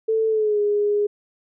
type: tone with pitch glide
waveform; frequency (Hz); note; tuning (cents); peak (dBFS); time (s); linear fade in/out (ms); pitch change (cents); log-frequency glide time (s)
sine; 443.1 to 413.4; A4 to G#4; +12 to -8; -17; 0.08-1.07; 10; -120; 0.28-0.6
effects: none